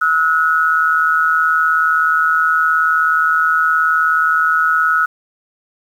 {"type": "tone pair together", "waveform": "sine", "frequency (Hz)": [1299, 1458.1], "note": ["E6", "F#6"], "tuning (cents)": [-26, -26], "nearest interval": "major second", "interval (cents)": 200, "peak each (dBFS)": -14, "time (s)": [0.01, 5.06], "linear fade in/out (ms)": 10, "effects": ["7-bit"]}